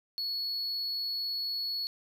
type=tone; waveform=triangle; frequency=4382 Hz; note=C#8; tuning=21 cents flat; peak=-30 dBFS; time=0.18-1.87 s; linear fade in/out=0 ms; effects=none